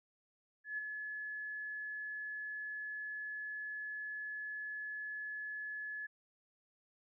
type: tone with ADSR envelope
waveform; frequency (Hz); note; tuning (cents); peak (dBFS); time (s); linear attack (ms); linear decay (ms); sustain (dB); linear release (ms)
sine; 1709; G#6; +49; -35; 0.64-6.07; 140; 15; -5; 13
effects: none